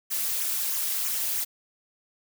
blue noise with flanger, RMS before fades -28 dBFS, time 0.1-1.45 s, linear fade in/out 20 ms, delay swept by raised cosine 0.22 to 4.12 ms, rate 3.1 Hz, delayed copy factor -0.7, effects none

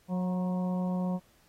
harmonic tone with a mistuned harmonic, 181.7 Hz, F#3, 31 cents flat, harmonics 1 / 2 / 3 / 4 / 5 / 6, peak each -28 / -46 / -39 / -44 / -44 / -50 dBFS, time 0.08-1.2 s, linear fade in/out 50 ms, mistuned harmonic 5, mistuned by +53 cents, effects pink hiss -65 dBFS RMS until 1.48 s + AAC 48 kbps

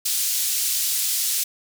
white band-pass noise, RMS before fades -23 dBFS, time 0.05-1.44 s, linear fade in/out 10 ms, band 3900 to 15000 Hz, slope 12 dB/octave, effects none

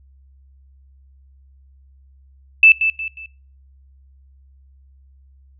sine tone with echo, 2637 Hz, E7, in tune, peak -5 dBFS, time 2.63-2.72 s, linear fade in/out 2 ms, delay 180 ms, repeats 3, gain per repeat -9 dB, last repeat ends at 3.26 s, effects noise-tail reverb RT60 0.4 s tail -23 dB re dry + added 67 Hz sine -47 dBFS peak until 5.59 s

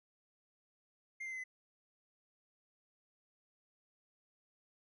triangle tone with pitch steps, 2109 / 2080 / 2051 / 2023 Hz, C7 / C7 / C7 / B6, +13 / -11 / -35 / +41 cents, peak -39 dBFS, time 1.2-1.44 s, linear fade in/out 10 ms, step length 60 ms, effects resampled to 24000 Hz

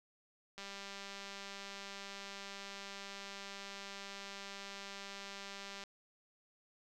click train, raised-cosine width 0.2 ms, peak -30 dBFS, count 1042, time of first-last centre 0.58-5.838 s, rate 198 Hz, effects none

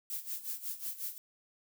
violet noise with tremolo, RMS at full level -37 dBFS, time 0.1-1.18 s, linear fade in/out 0 ms, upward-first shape sine, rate 5.5 Hz, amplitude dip 80%, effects none

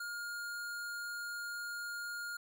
square tone, 1418 Hz, F6, 26 cents sharp, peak -40 dBFS, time 0-2.37 s, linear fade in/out 5 ms, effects none

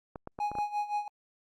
clicks, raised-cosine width 1 ms, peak -25 dBFS, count 6, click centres 0.158 / 0.274 / 0.389 / 0.516 / 0.553 / 0.586 s
triangle tone with tremolo, 830.6 Hz, G#5, in tune, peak -25 dBFS, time 0.4-1.08 s, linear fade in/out 2 ms, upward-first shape sine, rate 5.8 Hz, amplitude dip 80%
effects Opus 48 kbps

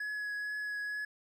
triangle tone with vibrato, 1684 Hz, G#6, 24 cents sharp, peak -33 dBFS, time 0-1.05 s, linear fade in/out 5 ms, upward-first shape triangle, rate 2.2 Hz, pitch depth 14 cents each way, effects none

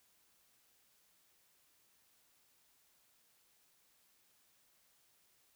silence, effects white hiss -72 dBFS RMS until 5.55 s

